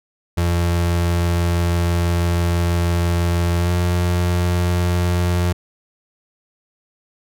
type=tone with pitch glide; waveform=35% pulse; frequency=86.1 to 88.06 Hz; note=F2 to F2; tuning=-24 to +15 cents; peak=-14 dBFS; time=0.37-5.53 s; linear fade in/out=10 ms; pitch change=+39 cents; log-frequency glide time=3.59-3.7 s; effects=none